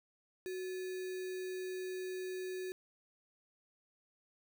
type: tone with sample-and-hold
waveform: sine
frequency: 370 Hz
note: F#4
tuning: in tune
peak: -38 dBFS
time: 0.46-2.72 s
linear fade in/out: 0 ms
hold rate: 2100 Hz
effects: none